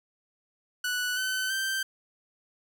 sawtooth tone with pitch steps, 1480 / 1519.9 / 1560.8 Hz, F#6 / F#6 / G6, 0 / +46 / -8 cents, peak -24 dBFS, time 0.84-1.83 s, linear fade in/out 5 ms, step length 330 ms, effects none

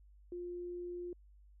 sine tone, 352.4 Hz, F4, 16 cents sharp, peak -40 dBFS, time 0.32-1.13 s, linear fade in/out 2 ms, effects added 50 Hz sine -58 dBFS peak until 1.6 s

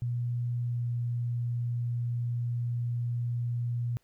sine tone with pitch glide, 120.7 to 119.8 Hz, B2 to A#2, -39 to +48 cents, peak -28 dBFS, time 0.02-3.97 s, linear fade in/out 0 ms, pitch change -13 cents, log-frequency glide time 0.61-0.86 s, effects pink hiss -72 dBFS RMS until 4.03 s

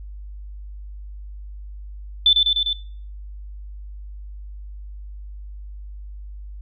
sine tone with echo, 3520 Hz, A7, in tune, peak -10 dBFS, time 2.26-2.33 s, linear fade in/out 2 ms, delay 100 ms, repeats 4, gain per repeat -2 dB, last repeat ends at 2.73 s, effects noise-tail reverb RT60 0.5 s tail -21 dB re dry + added 50 Hz sine -33 dBFS peak until 6.61 s

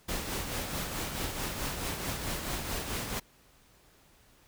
pink noise with tremolo, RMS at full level -33 dBFS, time 0.08-3.2 s, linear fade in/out 10 ms, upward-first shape triangle, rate 4.6 Hz, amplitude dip 50%, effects pink hiss -62 dBFS RMS until 4.47 s

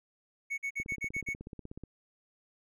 triangle tone bursts, 2217 Hz, C#7, in tune, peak -30 dBFS, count 7, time 0.5-1.342 s, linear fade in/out 20 ms, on 80 ms, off 47 ms
click train, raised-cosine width 3 ms, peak -30 dBFS, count 18, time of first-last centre 0.8-1.837 s, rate 16.4 Hz
effects none

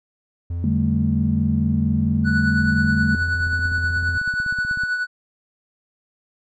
triangle tone with vibrato, 85.3 Hz, F2, 40 cents flat, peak -21 dBFS, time 0.5-4.18 s, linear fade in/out 5 ms, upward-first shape sine, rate 2.6 Hz, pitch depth 12 cents each way
sine chord, D suspended fourth, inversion none, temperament just, 146.83 / 195.78 / 220.2 Hz, D3 / G3 / A3, 0 / -2 / +2 cents, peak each -23 / -24 / -20 dBFS, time 0.64-3.15 s, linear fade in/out 2 ms
triangle tone with tremolo, 1480 Hz, F#6, in tune, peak -16 dBFS, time 2.24-5.07 s, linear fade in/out 50 ms, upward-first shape triangle, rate 9.4 Hz, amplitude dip 55%
click train, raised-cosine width 5 ms, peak -23 dBFS, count 37, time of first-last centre 2.6-4.836 s, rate 16.1 Hz
effects resampled to 16000 Hz

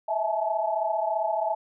sine tone cluster, 639 / 662 / 848 / 883 Hz, D#5 / E5 / G#5 / A5, +46 / +7 / +36 / +6 cents, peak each -31 / -28 / -28 / -32 dBFS, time 0.08-1.55 s, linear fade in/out 10 ms, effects none

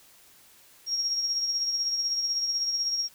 sine tone with tremolo, 5588 Hz, F8, in tune, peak -23 dBFS, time 0.86-3.09 s, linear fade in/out 50 ms, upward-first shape triangle, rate 16 Hz, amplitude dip 50%, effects white hiss -56 dBFS RMS until 3.14 s

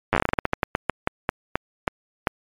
slowing click train, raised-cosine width 0.5 ms, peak -4 dBFS, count 21, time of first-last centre 0.13-2.272 s, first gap 9 ms, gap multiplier 1.22, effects MP3 96 kbps

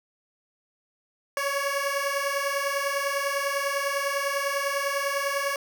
15% pulse beating tone pair, 554.4 / 564.4 Hz, C#5 / C#5, 0 / +31 cents, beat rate 10 Hz, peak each -22 dBFS, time 1.37-5.56 s, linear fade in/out 2 ms, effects none

